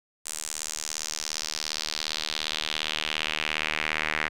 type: tone with band-pass filter sweep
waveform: sawtooth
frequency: 77.3 Hz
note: D#2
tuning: 11 cents flat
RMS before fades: -31 dBFS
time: 0.25-4.29 s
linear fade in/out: 20 ms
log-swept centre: 8200 to 2000 Hz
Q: 2.5
effects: none